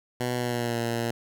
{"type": "tone with pitch glide", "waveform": "10% pulse", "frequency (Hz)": [123.47, 117.01], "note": ["B2", "A#2"], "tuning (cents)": [0, 7], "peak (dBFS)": -18, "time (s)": [0.2, 1.11], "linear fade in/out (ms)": 5, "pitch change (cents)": -93, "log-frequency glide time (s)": [0.35, 0.78], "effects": []}